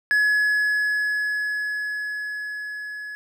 triangle tone with level ramp, 1694 Hz, G#6, 34 cents sharp, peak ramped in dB -14 to -30 dBFS, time 0.11-3.15 s, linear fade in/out 0 ms, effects none

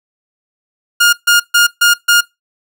sawtooth tone bursts, 1418 Hz, F6, 26 cents sharp, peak -3 dBFS, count 5, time 1-2.21 s, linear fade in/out 10 ms, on 130 ms, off 140 ms, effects noise-tail reverb RT60 0.2 s tail -23 dB re dry

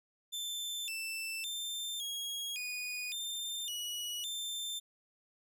sawtooth tone with pitch steps, 3545 / 2661 / 3578 / 3296 / 2469 / 3592 / 2921 / 3571 Hz, A7 / E7 / A7 / G#7 / D#7 / A7 / F#7 / A7, +12 / +16 / +28 / -14 / -14 / +35 / -23 / +25 cents, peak -34 dBFS, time 0.32-4.8 s, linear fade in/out 20 ms, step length 560 ms, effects none

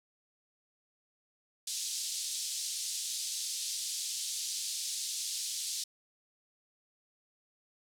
pink band-pass noise, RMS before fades -37 dBFS, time 1.67-5.84 s, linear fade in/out 5 ms, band 4000 to 9800 Hz, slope 24 dB/octave, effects none

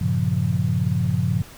sine chord, G half-diminished seventh, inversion none, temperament equal, 98 / 116.54 / 138.59 / 174.61 Hz, G2 / Bb2 / Db3 / F3, 0 / 0 / 0 / 0 cents, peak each -24 dBFS, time 0.01-1.42 s, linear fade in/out 5 ms, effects pink hiss -44 dBFS RMS until 1.57 s

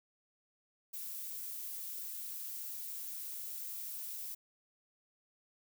violet noise, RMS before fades -43 dBFS, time 0.93-4.35 s, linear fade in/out 10 ms, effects none

